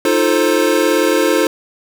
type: chord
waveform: square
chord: F dominant seventh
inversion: third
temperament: equal with one note detuned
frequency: 311.1 / 349.2 / 440 / 526.9 Hz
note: Eb4 / F4 / A4 / C5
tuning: 0 / 0 / 0 / +12 cents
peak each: -18 dBFS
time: 0.05-1.47 s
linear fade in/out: 2 ms
effects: none